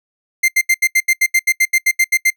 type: tone bursts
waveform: 45% pulse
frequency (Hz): 2093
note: C7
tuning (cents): 0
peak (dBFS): -10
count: 15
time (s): 0.43-2.304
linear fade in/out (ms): 10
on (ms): 54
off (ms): 76
effects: noise-tail reverb RT60 0.1 s tail -22 dB re dry